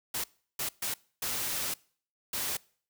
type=noise bursts at uneven times; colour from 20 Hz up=white; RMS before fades=-33 dBFS; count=5; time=0.14-0.24 / 0.59-0.69 / 0.82-0.94 / 1.22-1.74 / 2.33-2.57 s; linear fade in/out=5 ms; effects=noise-tail reverb RT60 0.5 s tail -24 dB re dry